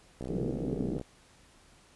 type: click train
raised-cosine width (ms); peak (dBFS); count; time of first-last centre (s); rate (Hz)
2; -25; 52; 0.21-1.013; 63.5
type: band-pass noise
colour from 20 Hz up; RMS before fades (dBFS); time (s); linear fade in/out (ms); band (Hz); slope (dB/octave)
pink; -34; 0.29-0.98; 10; 130 to 490; 96
effects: pink hiss -60 dBFS RMS until 1.95 s + resampled to 24000 Hz